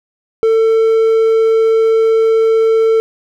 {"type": "tone", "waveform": "triangle", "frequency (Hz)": 447.4, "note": "A4", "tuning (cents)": 29, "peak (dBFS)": -6, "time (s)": [0.43, 3], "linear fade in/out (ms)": 0, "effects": []}